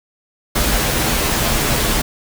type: noise with comb filter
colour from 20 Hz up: pink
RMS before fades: -17 dBFS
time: 0.55-2.02 s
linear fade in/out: 10 ms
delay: 11 ms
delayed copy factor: -0.6
effects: none